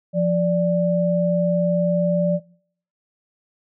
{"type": "tone pair together", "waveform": "sine", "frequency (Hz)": [174.52, 587], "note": ["F3", "D5"], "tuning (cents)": [-1, -1], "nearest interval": "octave + major sixth", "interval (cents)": 2100, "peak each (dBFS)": -19, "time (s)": [0.13, 2.4], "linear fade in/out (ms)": 50, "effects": ["noise-tail reverb RT60 0.6 s tail -23 dB re dry"]}